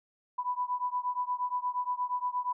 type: beating tone pair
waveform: sine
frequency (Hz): 987.8 / 996.3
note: B5 / B5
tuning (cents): 0 / +15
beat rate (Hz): 8.5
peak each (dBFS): -32 / -33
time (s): 0.38-2.53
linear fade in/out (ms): 10
effects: none